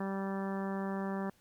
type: harmonic tone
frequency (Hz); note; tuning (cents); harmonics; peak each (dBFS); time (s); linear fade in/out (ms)
194.6; G3; -12; 1 / 2 / 3 / 4 / 5 / 6 / 7 / 8 / 9; -35 / -41 / -44 / -45 / -46 / -48 / -52 / -53 / -50; 0-1.3; 5
effects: pink hiss -68 dBFS RMS until 1.4 s